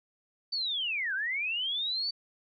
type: linear two-way sweep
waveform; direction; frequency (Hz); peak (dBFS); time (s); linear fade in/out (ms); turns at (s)
sine; down then up; 4600 to 1480 to 4600; -29; 0.52-2.11; 10; 1.14
effects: none